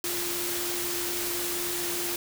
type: tone in noise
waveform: sine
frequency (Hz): 349.2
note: F4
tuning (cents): 0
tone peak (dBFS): -35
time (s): 0.04-2.16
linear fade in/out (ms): 2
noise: white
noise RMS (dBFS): -31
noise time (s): 0.04-2.16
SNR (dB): -7
effects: none